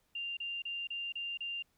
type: tone bursts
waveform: sine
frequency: 2790 Hz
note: F7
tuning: 2 cents flat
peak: -36 dBFS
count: 6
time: 0.15-1.625 s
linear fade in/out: 5 ms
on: 220 ms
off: 31 ms
effects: pink hiss -75 dBFS RMS until 1.77 s